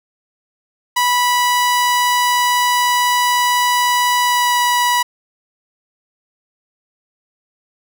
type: tone with pitch glide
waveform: sawtooth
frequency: 982 to 976.3 Hz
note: B5 to B5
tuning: -10 to -20 cents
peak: -9 dBFS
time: 0.96-5.03 s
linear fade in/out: 10 ms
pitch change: -10 cents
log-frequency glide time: 4.22-4.54 s
effects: none